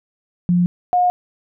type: tone pair in turn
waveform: sine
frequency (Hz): 176.6 / 718.5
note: F3 / F5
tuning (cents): +20 / +49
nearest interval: 2 octaves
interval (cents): 2429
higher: second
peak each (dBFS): -12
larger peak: neither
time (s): 0.49-0.66 / 0.93-1.1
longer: neither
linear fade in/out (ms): 0
effects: none